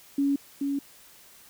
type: tone pair in turn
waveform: sine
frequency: 280 / 280 Hz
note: C#4 / C#4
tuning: +18 / +18 cents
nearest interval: unison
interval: 0 cents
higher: neither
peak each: -21 / -25 dBFS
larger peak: first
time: 0.18-0.36 / 0.61-0.79 s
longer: neither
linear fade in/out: 5 ms
effects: white hiss -53 dBFS RMS until 1.49 s